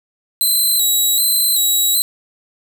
5% pulse tone with vibrato, 3965 Hz, B7, 6 cents sharp, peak -6 dBFS, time 0.41-2.02 s, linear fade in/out 0 ms, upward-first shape square, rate 1.3 Hz, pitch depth 42 cents each way, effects 7-bit

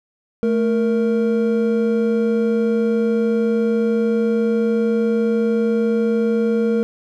triangle tone pair together, 220 / 466.2 Hz, A3 / A#4, 0 / 0 cents, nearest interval octave + minor second, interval 1300 cents, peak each -16 dBFS, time 0.43-6.83 s, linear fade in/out 0 ms, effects none

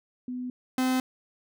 sine / 45% pulse tone pair in turn, 250 / 257.2 Hz, B3 / C4, +21 / -30 cents, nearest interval unison, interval 49 cents, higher second, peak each -31 / -23 dBFS, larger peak second, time 0.28-0.5 / 0.78-1 s, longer neither, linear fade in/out 2 ms, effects none

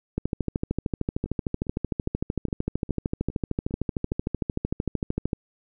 two click trains, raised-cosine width 3 ms, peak -24 / -12 dBFS, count 8 / 69, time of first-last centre 1.26-4.117 / 0.18-5.332 s, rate 2.45 / 13.2 Hz, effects none

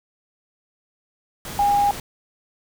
sine tone in noise, 813 Hz, G#5, 37 cents flat, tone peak -15 dBFS, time 1.59-1.91 s, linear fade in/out 2 ms, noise pink, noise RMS -33 dBFS, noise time 1.45-2 s, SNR +15 dB, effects none

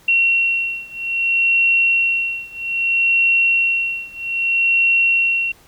sine beating tone pair, 2731 / 2731.62 Hz, F7 / F7, -39 / -39 cents, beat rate 0.62 Hz, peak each -17 / -18 dBFS, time 0.08-5.52 s, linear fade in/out 5 ms, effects pink hiss -50 dBFS RMS until 5.67 s

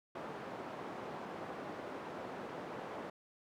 white band-pass noise, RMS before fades -45 dBFS, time 0.15-3.1 s, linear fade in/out 5 ms, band 180 to 830 Hz, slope 12 dB/octave, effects none

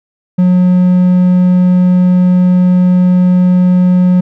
triangle tone, 181 Hz, F#3, 38 cents flat, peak -3 dBFS, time 0.38-4.21 s, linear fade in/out 10 ms, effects none

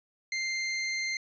sawtooth tone, 2093 Hz, C7, in tune, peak -26 dBFS, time 0.32-1.17 s, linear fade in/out 2 ms, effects resampled to 16000 Hz

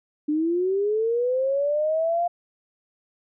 sine linear sweep, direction up, 293.7 to 703 Hz, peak -20 dBFS, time 0.28-2.28 s, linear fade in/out 10 ms, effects none

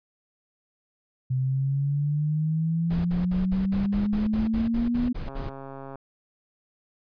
sine exponential sweep, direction up, 128 to 247.8 Hz, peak -22 dBFS, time 1.3-5.13 s, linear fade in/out 10 ms
brown noise bursts, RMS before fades -32 dBFS, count 13, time 2.9-5.498 s, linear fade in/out 10 ms, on 150 ms, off 54 ms
click train, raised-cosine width 1 ms, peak -26 dBFS, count 93, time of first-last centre 5.28-5.956 s, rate 136 Hz
effects resampled to 11025 Hz

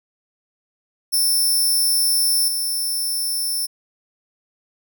5% pulse tone with level steps, 5360 Hz, E8, 28 cents sharp, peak -10 / -15 dBFS, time 1.12-3.67 s, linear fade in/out 20 ms, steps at 2.48 s, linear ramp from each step 2 ms, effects none

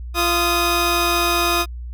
15% pulse tone pair together, 344.8 / 1244 Hz, F4 / D#6, -22 / -1 cents, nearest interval octave + minor seventh, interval 2221 cents, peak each -13 dBFS, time 0.14-1.66 s, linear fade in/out 50 ms, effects added 60 Hz sine -28 dBFS peak until 1.93 s

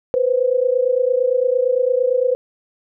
sine tone pair together, 491.5 / 520.3 Hz, B4 / C5, -8 / -10 cents, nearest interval minor second, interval 98 cents, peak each -17 dBFS, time 0.14-2.35 s, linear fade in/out 0 ms, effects none

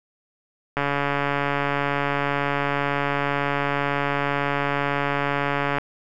click train, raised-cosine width 0.5 ms, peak -8 dBFS, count 713, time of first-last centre 0.77-5.784 s, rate 142 Hz, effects none

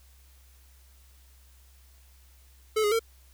square tone with pitch steps, 433.9 / 414.8 / 454.7 Hz, A4 / G#4 / A#4, -24 / -2 / -43 cents, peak -23 dBFS, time 2.76-2.994 s, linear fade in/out 10 ms, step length 78 ms, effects added 65 Hz sine -54 dBFS peak until 3.33 s + white hiss -62 dBFS RMS until 3.33 s

